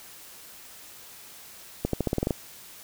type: accelerating click train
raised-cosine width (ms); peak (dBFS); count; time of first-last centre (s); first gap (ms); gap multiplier
2; -11; 9; 1.85-2.308; 83; 0.89
effects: white hiss -47 dBFS RMS until 2.83 s